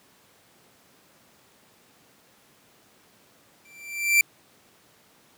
45% pulse tone with exponential growth, 2349 Hz, D7, in tune, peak -13 dBFS, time 3.65-4.21 s, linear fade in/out 2 ms, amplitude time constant 120 ms, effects pink hiss -58 dBFS RMS until 5.37 s + high-pass 150 Hz 12 dB/octave

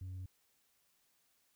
sine tone, 92.5 Hz, F#2, in tune, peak -39 dBFS, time 0.01-0.26 s, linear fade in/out 5 ms, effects tanh soft clip ceiling -41 dBFS + white hiss -75 dBFS RMS until 1.55 s

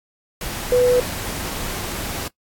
sine tone in noise, 495.4 Hz, B4, 5 cents sharp, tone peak -12 dBFS, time 0.72-1 s, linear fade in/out 2 ms, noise pink, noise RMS -28 dBFS, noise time 0.41-2.28 s, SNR +13 dB, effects noise-tail reverb RT60 0.1 s tail -21 dB re dry + AAC 64 kbps

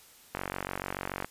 click train, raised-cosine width 0.5 ms, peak -17 dBFS, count 43, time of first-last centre 0.35-1.246 s, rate 46.9 Hz, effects white hiss -56 dBFS RMS until 1.3 s + resampled to 32000 Hz

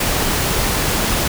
pink noise, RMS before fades -18 dBFS, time 0-1.28 s, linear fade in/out 5 ms, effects none

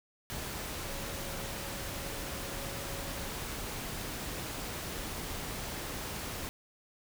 sine tone in noise, 552 Hz, C#5, 7 cents flat, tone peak -48 dBFS, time 0.89-3.29 s, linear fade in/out 0 ms, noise pink, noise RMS -39 dBFS, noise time 0.3-6.49 s, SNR -12 dB, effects none

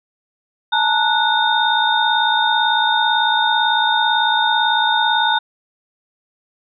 sine tone cluster, 860 / 918 / 1471 / 3656 Hz, A5 / A#5 / F#6 / A#7, -40 / -27 / -11 / -34 cents, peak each -19 dBFS, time 0.72-5.39 s, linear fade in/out 10 ms, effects none

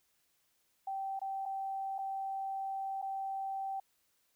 sine tone with dropouts, 777 Hz, G5, 16 cents flat, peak -35 dBFS, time 0.87-3.8 s, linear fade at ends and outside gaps 5 ms, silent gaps 1.193-1.215 / 1.455-1.459 / 1.983-1.987 / 3.017-3.024 s, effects white hiss -75 dBFS RMS until 4.35 s

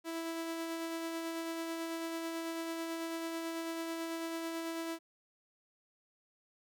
sawtooth tone with tremolo, 329.6 Hz, E4, in tune, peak -32 dBFS, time 0.04-4.99 s, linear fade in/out 50 ms, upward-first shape sine, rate 9.1 Hz, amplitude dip 25%, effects none

